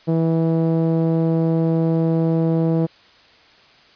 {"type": "tone with low-pass filter", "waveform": "sawtooth", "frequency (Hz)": 163.4, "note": "E3", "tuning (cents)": -15, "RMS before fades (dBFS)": -18, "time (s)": [0.07, 2.87], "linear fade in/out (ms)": 20, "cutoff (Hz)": 520, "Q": 1.4, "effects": ["white hiss -50 dBFS RMS until 3.95 s", "resampled to 11025 Hz"]}